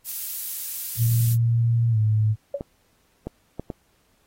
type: noise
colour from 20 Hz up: violet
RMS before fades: -29 dBFS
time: 0.04-1.37 s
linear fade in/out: 50 ms
type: tone with pitch glide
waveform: sine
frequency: 116.54 to 108.11 Hz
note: A#2 to A2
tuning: 0 to -30 cents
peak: -17 dBFS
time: 0.97-2.36 s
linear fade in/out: 50 ms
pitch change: -130 cents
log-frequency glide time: 1.9-1.98 s
type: tone with exponential decay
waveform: sine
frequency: 564 Hz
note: C#5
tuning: 30 cents sharp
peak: -20 dBFS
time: 2.54-2.63 s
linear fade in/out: 5 ms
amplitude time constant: 19 ms
type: clicks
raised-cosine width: 2 ms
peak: -16 dBFS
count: 4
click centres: 2.609 / 3.27 / 3.596 / 3.702 s
effects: pink hiss -65 dBFS RMS until 4.26 s + AAC 48 kbps